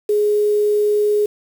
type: tone with quantisation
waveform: sine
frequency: 417.8 Hz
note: G#4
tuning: 10 cents sharp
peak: -13 dBFS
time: 0.09-1.26 s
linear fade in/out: 5 ms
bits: 6
effects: none